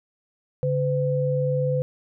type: tone pair together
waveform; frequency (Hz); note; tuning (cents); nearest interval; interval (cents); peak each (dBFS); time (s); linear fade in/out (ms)
sine; 141.99 / 507; C#3 / B4; +42 / +45; octave + minor seventh; 2203; -23; 0.63-1.82; 0
effects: none